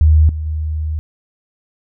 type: tone with level steps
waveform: sine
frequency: 77.5 Hz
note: D#2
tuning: 6 cents flat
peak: -6 / -19 / -17 dBFS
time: 0.01-0.99 s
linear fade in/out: 0 ms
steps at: 0.29 / 0.46 s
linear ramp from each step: 2 ms
effects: none